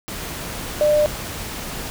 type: tone in noise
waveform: sine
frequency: 599 Hz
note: D5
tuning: 34 cents sharp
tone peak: -13 dBFS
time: 0.81-1.06 s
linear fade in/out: 0 ms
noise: pink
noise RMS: -30 dBFS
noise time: 0.08-1.9 s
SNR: +14 dB
effects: none